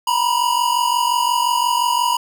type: tone pair together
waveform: square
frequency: 947 / 992.7 Hz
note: A#5 / B5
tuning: +27 / +9 cents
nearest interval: minor second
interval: 82 cents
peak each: -19 dBFS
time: 0.07-2.17 s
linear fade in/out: 5 ms
effects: none